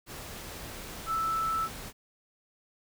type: tone in noise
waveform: sine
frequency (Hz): 1318.5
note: E6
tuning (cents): 0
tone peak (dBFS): -27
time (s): 1.06-1.69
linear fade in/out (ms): 50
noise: pink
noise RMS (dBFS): -42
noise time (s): 0.06-1.93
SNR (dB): +12
effects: none